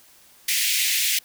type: high-pass noise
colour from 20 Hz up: pink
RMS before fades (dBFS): -22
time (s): 0.48-1.19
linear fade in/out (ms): 5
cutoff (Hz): 2000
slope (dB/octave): 48
effects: white hiss -53 dBFS RMS until 1.24 s